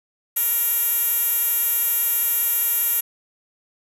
10% pulse tone with band-pass filter, 467.6 Hz, A#4, 5 cents sharp, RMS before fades -21 dBFS, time 0.36-3.01 s, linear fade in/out 10 ms, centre 12000 Hz, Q 7.9, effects none

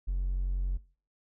triangle tone, 45.58 Hz, F#1, 25 cents flat, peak -24 dBFS, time 0.07-0.78 s, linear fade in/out 20 ms, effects noise-tail reverb RT60 0.4 s tail -21 dB re dry + tanh soft clip ceiling -23 dBFS

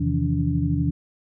sine tone cluster, 80.7 / 129.1 / 156.2 / 168.6 / 286.9 Hz, E2 / C3 / D#3 / E3 / D4, -36 / -23 / +7 / +39 / -40 cents, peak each -26 dBFS, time 0-0.91 s, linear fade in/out 10 ms, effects none

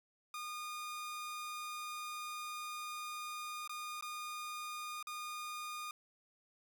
sawtooth tone with dropouts, 1221 Hz, D#6, 33 cents flat, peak -38 dBFS, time 0.34-5.91 s, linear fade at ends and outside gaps 2 ms, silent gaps 3.676-3.694 / 4.01-4.024 / 5.027-5.07 s, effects none

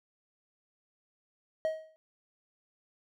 triangle tone with exponential decay, 633 Hz, D#5, 30 cents sharp, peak -23 dBFS, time 1.65-1.96 s, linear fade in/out 0 ms, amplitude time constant 67 ms, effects none

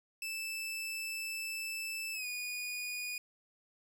sawtooth tone with pitch glide, 2637 to 2460 Hz, E7 to D#7, 0 to -20 cents, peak -34 dBFS, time 0.22-3.18 s, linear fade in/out 2 ms, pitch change -120 cents, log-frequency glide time 2.13-2.26 s, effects none

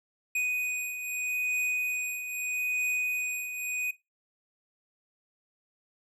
square beating tone pair, 2489 / 2489.79 Hz, D#7 / D#7, 0 / +1 cents, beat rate 0.79 Hz, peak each -30 / -37 dBFS, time 0.35-3.91 s, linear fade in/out 5 ms, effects noise-tail reverb RT60 0.2 s tail -17 dB re dry + low-pass 12000 Hz 12 dB/octave

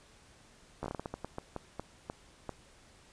slowing click train, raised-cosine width 1 ms, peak -23 dBFS, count 15, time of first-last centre 0.83-2.493 s, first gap 13 ms, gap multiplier 1.3, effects pink hiss -60 dBFS RMS until 3.12 s + resampled to 22050 Hz

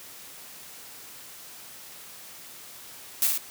blue noise with echo, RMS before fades -22 dBFS, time 3.22-3.27 s, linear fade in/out 0 ms, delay 53 ms, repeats 2, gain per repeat -3 dB, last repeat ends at 3.376 s, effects white hiss -45 dBFS RMS until 3.5 s + high-pass 80 Hz 12 dB/octave

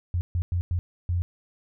sine tone bursts at uneven times, 87.8 Hz, F2, 10 cents sharp, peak -22 dBFS, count 5, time 0.14-0.21 / 0.35-0.42 / 0.52-0.61 / 0.71-0.79 / 1.09-1.22 s, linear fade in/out 0 ms, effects none

